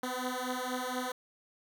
10% pulse beating tone pair, 250.4 / 254.6 Hz, B3 / C4, +24 / -47 cents, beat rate 4.2 Hz, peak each -28 dBFS, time 0.03-1.12 s, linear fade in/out 5 ms, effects none

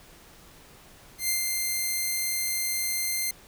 5% pulse tone with ADSR envelope, 2093 Hz, C7, in tune, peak -13 dBFS, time 1.18-3.31 s, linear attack 110 ms, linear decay 120 ms, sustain -3 dB, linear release 4 ms, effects pink hiss -52 dBFS RMS until 3.47 s

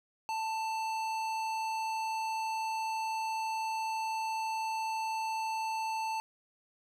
sine tone with tanh clipping, 886 Hz, A5, 12 cents sharp, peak -34 dBFS, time 0.29-6.2 s, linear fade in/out 0 ms, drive 17 dB, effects none

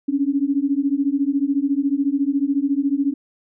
sine beating tone pair, 272.8 / 286.8 Hz, C#4 / D4, -28 / -41 cents, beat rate 14 Hz, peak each -20 dBFS, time 0.08-3.14 s, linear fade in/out 10 ms, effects none

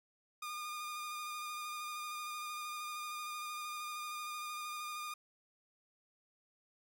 sawtooth tone with vibrato, 1215 Hz, D#6, 42 cents flat, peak -37 dBFS, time 0.42-5.14 s, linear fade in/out 5 ms, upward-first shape square, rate 13 Hz, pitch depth 15 cents each way, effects none

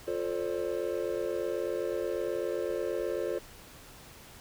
triangle chord, D minor seventh, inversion first, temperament just, 352.4 / 440.5 / 528.6 / 587.3 Hz, F4 / A4 / C5 / D5, +16 / +2 / +18 / 0 cents, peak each -33 / -33 / -33 / -36 dBFS, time 0.07-3.39 s, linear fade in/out 10 ms, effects pink hiss -51 dBFS RMS until 4.4 s

